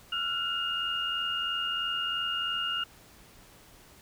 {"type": "tone cluster", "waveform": "sine", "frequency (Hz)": [1364, 1447, 2838], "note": ["F6", "F#6", "F7"], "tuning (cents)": [-41, -39, 27], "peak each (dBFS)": [-35, -37, -30], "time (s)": [0.12, 2.84], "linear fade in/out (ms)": 5, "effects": ["pink hiss -55 dBFS RMS until 4.01 s"]}